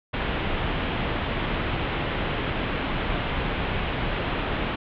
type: low-pass noise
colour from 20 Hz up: pink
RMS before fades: -27 dBFS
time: 0.13-4.76 s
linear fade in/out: 10 ms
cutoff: 3400 Hz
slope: 48 dB/octave
effects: none